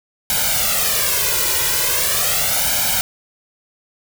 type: noise with flanger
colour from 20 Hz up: white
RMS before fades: -18 dBFS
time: 0.3-3.01 s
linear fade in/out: 0 ms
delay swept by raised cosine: 1.3 to 2.06 ms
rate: 0.4 Hz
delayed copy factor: +0.9
effects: none